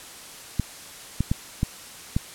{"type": "clicks", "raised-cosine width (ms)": 5, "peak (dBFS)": -9, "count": 5, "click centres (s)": [0.597, 1.206, 1.315, 1.631, 2.165], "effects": ["white hiss -42 dBFS RMS until 2.34 s", "low-pass 11000 Hz 12 dB/octave"]}